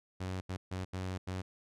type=tone bursts at uneven times; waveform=sawtooth; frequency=93 Hz; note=F#2; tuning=9 cents sharp; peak=-32 dBFS; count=5; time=0.2-0.41 / 0.49-0.57 / 0.71-0.85 / 0.93-1.18 / 1.27-1.42 s; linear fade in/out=10 ms; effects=low-pass 8000 Hz 12 dB/octave